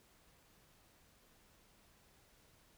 silence, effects pink hiss -68 dBFS RMS until 2.77 s

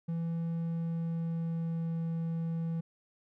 triangle tone with pitch glide, 166.5 to 165.06 Hz, E3 to E3, +18 to +3 cents, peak -29 dBFS, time 0.08-2.81 s, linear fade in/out 10 ms, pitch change -15 cents, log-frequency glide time 0.51-2.02 s, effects none

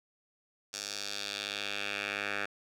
10% pulse tone with band-pass filter sweep, 101.5 Hz, G#2, 39 cents flat, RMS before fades -37 dBFS, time 0.73-2.46 s, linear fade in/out 10 ms, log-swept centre 5800 to 1900 Hz, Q 1.9, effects none

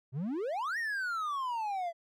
triangle exponential two-way sweep, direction up then down, 120 to 1900 to 660 Hz, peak -30 dBFS, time 0.12-1.93 s, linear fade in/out 50 ms, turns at 0.78 s, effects none

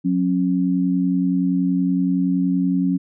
sine tone pair together, 181.87 / 272.5 Hz, F#3 / C#4, -30 / -29 cents, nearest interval perfect fifth, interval 701 cents, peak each -19 dBFS, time 0.04-2.98 s, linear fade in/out 20 ms, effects none

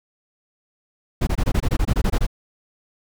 brown noise bursts, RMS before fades -18 dBFS, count 13, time 1.21-2.267 s, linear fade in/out 10 ms, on 61 ms, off 22 ms, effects none

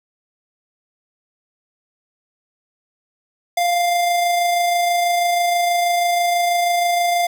square tone with amplitude modulation, 698.5 Hz, F5, in tune, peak -15 dBFS, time 3.57-7.27 s, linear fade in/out 5 ms, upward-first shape sine, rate 26.2 Hz, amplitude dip 25%, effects none

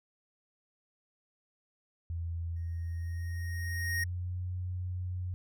sine tone with pitch glide, 84.1 to 90.66 Hz, E2 to F#2, +35 to -35 cents, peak -33 dBFS, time 2.1-5.34 s, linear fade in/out 0 ms, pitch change +130 cents, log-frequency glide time 2.97-4.49 s
square tone with exponential growth, 1864.7 Hz, A#6, in tune, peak -30 dBFS, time 2.56-4.04 s, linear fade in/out 5 ms, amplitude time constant 320 ms
effects none

